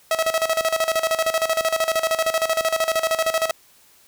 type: tone with tremolo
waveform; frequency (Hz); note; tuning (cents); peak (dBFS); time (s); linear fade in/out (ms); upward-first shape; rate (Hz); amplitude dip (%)
sawtooth; 647; E5; -32; -13; 0.11-3.51; 2; square; 13; 75
effects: white hiss -54 dBFS RMS until 4.07 s